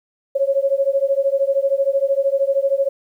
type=beating tone pair; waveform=sine; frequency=543 / 556 Hz; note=C#5 / C#5; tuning=-36 / +5 cents; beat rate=13 Hz; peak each=-18 / -18 dBFS; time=0.35-2.89 s; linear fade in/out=10 ms; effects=9-bit